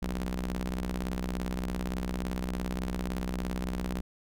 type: ring-modulated tone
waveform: sawtooth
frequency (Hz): 63.4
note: B1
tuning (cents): +46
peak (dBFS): -24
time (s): 0.02-4.01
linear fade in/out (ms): 5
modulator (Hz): 118
effects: none